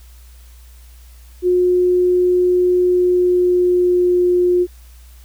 sine tone with pitch glide, 360 to 356.7 Hz, F#4 to F4, -47 to +37 cents, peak -11 dBFS, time 1.42-4.67 s, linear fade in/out 50 ms, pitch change -16 cents, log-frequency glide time 2.86-4.26 s, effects added 60 Hz sine -39 dBFS peak until 5.24 s + white hiss -51 dBFS RMS until 5.24 s

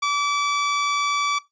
sawtooth tone, 1153 Hz, D6, 32 cents flat, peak -16 dBFS, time 0.02-1.39 s, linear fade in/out 10 ms, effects noise-tail reverb RT60 0.2 s tail -20 dB re dry + resampled to 16000 Hz

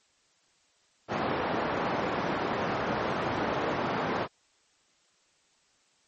white band-pass noise, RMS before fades -30 dBFS, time 1.08-4.28 s, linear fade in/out 50 ms, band 120 to 1000 Hz, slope 12 dB/octave, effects white hiss -67 dBFS RMS until 6.07 s + MP3 32 kbps

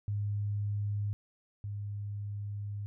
sine tone pair in turn, 102.8 / 102.36 Hz, G#2 / G#2, -17 / -25 cents, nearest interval unison, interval 8 cents, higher first, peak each -30 / -35 dBFS, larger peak first, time 0.08-1.13 / 1.64-2.86 s, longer second, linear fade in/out 0 ms, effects none

